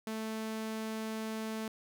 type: tone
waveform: sawtooth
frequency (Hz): 220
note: A3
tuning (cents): 0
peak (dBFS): -32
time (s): 0.07-1.68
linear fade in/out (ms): 2
effects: none